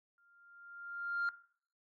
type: tone with exponential growth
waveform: sine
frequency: 1396.9 Hz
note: F6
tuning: in tune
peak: -29 dBFS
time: 0.18-1.29 s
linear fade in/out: 1 ms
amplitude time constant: 240 ms
effects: noise-tail reverb RT60 0.5 s tail -17 dB re dry + tanh soft clip ceiling -29 dBFS